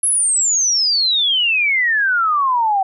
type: exponential sweep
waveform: sine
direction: down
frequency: 11010 to 754 Hz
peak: -13 dBFS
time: 0.03-2.83 s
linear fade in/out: 5 ms
effects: none